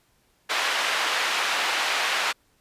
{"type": "band-pass noise", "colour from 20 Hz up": "white", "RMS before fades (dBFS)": -25, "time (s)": [0.49, 2.33], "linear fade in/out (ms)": 20, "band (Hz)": [710, 2800], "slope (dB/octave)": 12, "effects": ["pink hiss -65 dBFS RMS until 2.6 s", "resampled to 32000 Hz"]}